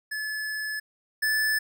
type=tone pair in turn; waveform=square; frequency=1722 / 1740 Hz; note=A6 / A6; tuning=-38 / -20 cents; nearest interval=unison; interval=18 cents; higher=second; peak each=-30 / -23 dBFS; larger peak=second; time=0.11-0.8 / 1.22-1.59 s; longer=first; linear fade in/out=10 ms; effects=none